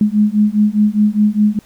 sine beating tone pair, 207.7 / 212.6 Hz, G#3 / G#3, 0 / +41 cents, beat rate 4.9 Hz, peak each -13 dBFS, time 0.01-1.59 s, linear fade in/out 2 ms, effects pink hiss -49 dBFS RMS until 1.65 s

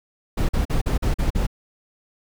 brown noise bursts, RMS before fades -20 dBFS, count 7, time 0.37-1.468 s, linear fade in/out 10 ms, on 120 ms, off 43 ms, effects none

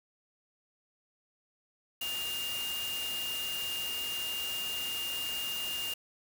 sine tone in noise, 2818 Hz, F7, 15 cents sharp, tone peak -34 dBFS, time 2.01-5.94 s, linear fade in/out 5 ms, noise white, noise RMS -40 dBFS, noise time 2.01-5.94 s, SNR +3 dB, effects none

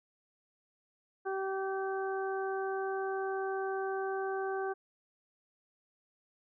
harmonic tone, 385.6 Hz, G4, 28 cents flat, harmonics 1 / 2 / 3 / 4, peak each -34 / -38 / -44 / -42 dBFS, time 1.25-4.74 s, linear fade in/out 20 ms, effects none

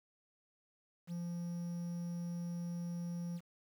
triangle tone with quantisation, 172.5 Hz, F3, 21 cents flat, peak -36 dBFS, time 1.07-3.41 s, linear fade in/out 50 ms, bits 10, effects none

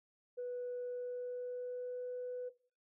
sine tone with pitch glide, 492.4 to 497 Hz, B4 to B4, -5 to +11 cents, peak -37 dBFS, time 0.37-2.5 s, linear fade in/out 20 ms, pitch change +16 cents, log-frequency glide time 0.83-2.05 s, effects noise-tail reverb RT60 0.4 s tail -17 dB re dry + tanh soft clip ceiling -35 dBFS

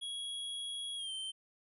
square tone with pitch glide, 3322 to 3117 Hz, G#7 to G7, 0 to -11 cents, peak -39 dBFS, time 0.01-1.32 s, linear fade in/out 20 ms, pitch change -111 cents, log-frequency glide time 0.96-1.12 s, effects resampled to 32000 Hz

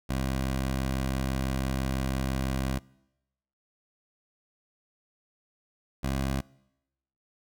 15% pulse tone pair in turn, 66 / 67.23 Hz, C2 / C2, +16 / +48 cents, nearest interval unison, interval 32 cents, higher second, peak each -21 dBFS, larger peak neither, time 0.09-2.79 / 6.03-6.41 s, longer first, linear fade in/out 10 ms, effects noise-tail reverb RT60 0.9 s tail -24 dB re dry

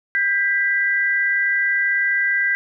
sine tone pair together, 1593.9 / 1975.5 Hz, G6 / B6, +28 / 0 cents, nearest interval major third, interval 372 cents, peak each -19 dBFS, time 0.15-2.55 s, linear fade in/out 0 ms, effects none

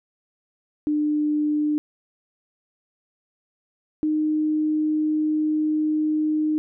sine tone pair in turn, 299.7 / 307.4 Hz, D4 / D#4, +35 / -21 cents, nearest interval unison, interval 44 cents, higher second, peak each -19 dBFS, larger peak neither, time 0.87-1.78 / 4.03-6.58 s, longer second, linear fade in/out 0 ms, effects none

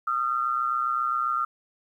sine tone pair together, 1228.5 / 1356 Hz, D#6 / E6, -22 / +49 cents, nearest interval major second, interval 171 cents, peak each -26 dBFS, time 0.07-1.45 s, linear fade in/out 5 ms, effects 10-bit

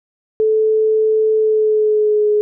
sine tone with pitch glide, 435.8 to 420.2 Hz, A4 to G#4, -17 to +20 cents, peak -11 dBFS, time 0.4-2.41 s, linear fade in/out 0 ms, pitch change -63 cents, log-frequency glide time 1.36-2.3 s, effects none

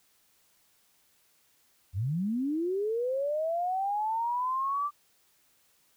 sine linear sweep, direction up, 82.3 to 1180 Hz, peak -27 dBFS, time 1.93-4.91 s, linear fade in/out 50 ms, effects white hiss -67 dBFS RMS until 5.96 s

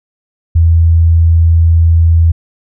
sine tone, 82.8 Hz, E2, 8 cents sharp, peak -4 dBFS, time 0.55-2.32 s, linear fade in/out 10 ms, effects none

